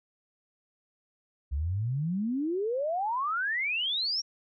sine exponential sweep, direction up, 65.41 to 5710 Hz, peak -27 dBFS, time 1.51-4.22 s, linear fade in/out 20 ms, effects none

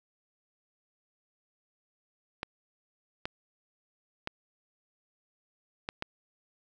clicks, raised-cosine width 0.3 ms, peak -17 dBFS, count 5, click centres 2.431 / 3.255 / 4.274 / 5.889 / 6.024 s, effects none

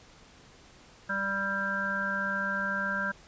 harmonic tone with a mistuned harmonic, 196 Hz, G3, in tune, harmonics 1 / 3 / 5 / 7 / 8, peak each -37 / -39 / -39 / -35 / -30 dBFS, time 1.09-3.12 s, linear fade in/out 10 ms, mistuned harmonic 8, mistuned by +20 cents, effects pink hiss -55 dBFS RMS until 3.27 s + resampled to 16000 Hz

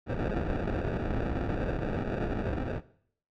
pink noise with sample-and-hold, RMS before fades -31 dBFS, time 0.06-2.81 s, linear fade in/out 50 ms, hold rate 1050 Hz, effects noise-tail reverb RT60 0.6 s tail -17 dB re dry + low-pass 2000 Hz 12 dB/octave

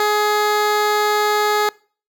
15% pulse tone with notch filter, 420 Hz, G#4, 19 cents sharp, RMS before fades -17 dBFS, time 0-1.69 s, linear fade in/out 2 ms, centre 9100 Hz, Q 1.5, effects noise-tail reverb RT60 0.4 s tail -23 dB re dry

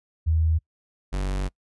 sine / 45% pulse tone pair in turn, 80.2 / 47.6 Hz, E2 / F#1, -47 / +50 cents, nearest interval major sixth, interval 903 cents, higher first, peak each -18 / -24 dBFS, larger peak first, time 0.26-0.59 / 1.12-1.49 s, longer second, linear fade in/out 20 ms, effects noise-tail reverb RT60 0.1 s tail -25 dB re dry + resampled to 24000 Hz

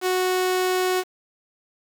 sawtooth tone, 368.6 Hz, F#4, 7 cents flat, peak -16 dBFS, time 0.01-1.04 s, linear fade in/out 50 ms, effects 7-bit

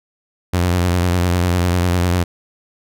sawtooth tone with vibrato, 88.7 Hz, F2, 27 cents sharp, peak -10 dBFS, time 0.53-2.24 s, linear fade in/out 10 ms, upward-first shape sine, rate 10 Hz, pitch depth 51 cents each way, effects none

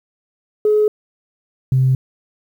sine tone pair in turn, 423.9 / 130.62 Hz, G#4 / C3, +35 / -3 cents, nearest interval octave + minor sixth, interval 2038 cents, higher first, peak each -10 dBFS, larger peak neither, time 0.65-0.88 / 1.72-1.95 s, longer neither, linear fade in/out 2 ms, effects tanh soft clip ceiling -6 dBFS + 8-bit

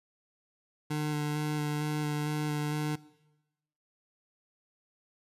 25% pulse tone with vibrato, 150 Hz, D3, 37 cents sharp, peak -26 dBFS, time 0.9-2.96 s, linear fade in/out 10 ms, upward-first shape square, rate 2.2 Hz, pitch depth 11 cents each way, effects noise-tail reverb RT60 1.0 s tail -20 dB re dry + resampled to 32000 Hz

